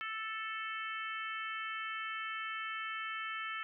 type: harmonic tone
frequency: 440 Hz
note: A4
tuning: in tune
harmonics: 3 / 4 / 5 / 6 / 7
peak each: -41 / -43 / -45 / -47 / -48 dBFS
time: 0.01-3.63 s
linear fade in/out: 0 ms
effects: none